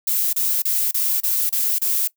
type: noise bursts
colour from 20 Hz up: violet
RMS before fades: -20 dBFS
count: 7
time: 0.07-2.076 s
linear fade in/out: 5 ms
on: 260 ms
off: 31 ms
effects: noise-tail reverb RT60 0.1 s tail -20 dB re dry